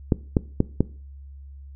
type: clicks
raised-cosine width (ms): 3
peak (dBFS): -4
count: 4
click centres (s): 0.122 / 0.368 / 0.604 / 0.806
effects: noise-tail reverb RT60 0.4 s tail -20 dB re dry + added 69 Hz sine -39 dBFS peak until 1.75 s